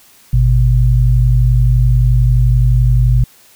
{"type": "tone pair together", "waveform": "sine", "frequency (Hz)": [51.91, 123.47], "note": ["G#1", "B2"], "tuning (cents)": [0, 0], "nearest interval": "octave + minor third", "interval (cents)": 1500, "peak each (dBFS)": -10, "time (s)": [0.33, 3.24], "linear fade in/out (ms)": 5, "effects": ["white hiss -46 dBFS RMS until 3.55 s"]}